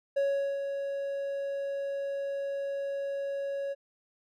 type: tone with ADSR envelope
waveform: triangle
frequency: 556 Hz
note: C#5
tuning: 5 cents sharp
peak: -22 dBFS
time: 0.16-3.75 s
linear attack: 12 ms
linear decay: 410 ms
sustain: -7 dB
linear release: 31 ms
effects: none